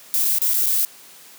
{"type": "noise with dropouts", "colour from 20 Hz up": "violet", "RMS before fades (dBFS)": -19, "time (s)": [0.14, 0.85], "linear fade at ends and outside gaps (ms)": 0, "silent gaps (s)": [[0.247, 0.251], [0.385, 0.417], [0.536, 0.541], [0.66, 0.666]], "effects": ["white hiss -45 dBFS RMS until 1.38 s", "high-pass 150 Hz 12 dB/octave"]}